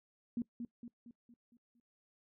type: tone with echo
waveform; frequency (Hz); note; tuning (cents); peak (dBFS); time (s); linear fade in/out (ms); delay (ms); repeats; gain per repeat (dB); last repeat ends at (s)
sine; 237.3; A#3; +31; -33; 0.37-0.42; 2; 230; 6; -6; 1.8
effects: noise-tail reverb RT60 0.1 s tail -21 dB re dry